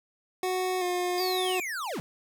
25% pulse tone with vibrato, 363.6 Hz, F#4, 30 cents flat, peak -23 dBFS, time 0.43-1.6 s, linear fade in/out 2 ms, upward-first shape square, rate 1.3 Hz, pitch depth 27 cents each way
square linear sweep, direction down, 4918 to 123.47 Hz, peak -32 dBFS, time 1.18-2 s, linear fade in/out 0 ms
effects none

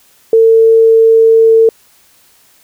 sine tone, 450.3 Hz, A4, 40 cents sharp, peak -3 dBFS, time 0.33-1.69 s, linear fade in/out 2 ms, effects white hiss -48 dBFS RMS until 2.63 s

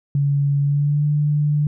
sine tone with pitch glide, 141.7 to 148.06 Hz, C#3 to D3, +38 to +14 cents, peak -15 dBFS, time 0.15-1.67 s, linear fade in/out 2 ms, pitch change +76 cents, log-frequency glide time 0.61-1.06 s, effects none

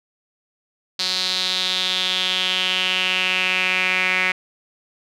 sawtooth tone with band-pass filter sweep, 185 Hz, F#3, in tune, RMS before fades -21 dBFS, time 0.99-4.32 s, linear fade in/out 5 ms, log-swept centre 4300 to 2200 Hz, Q 4.9, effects none

